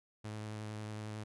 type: tone with vibrato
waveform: sawtooth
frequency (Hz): 107.1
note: A2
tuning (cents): -46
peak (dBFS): -37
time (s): 0.24-1.24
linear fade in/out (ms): 10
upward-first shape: sine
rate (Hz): 11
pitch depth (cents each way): 16
effects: resampled to 24000 Hz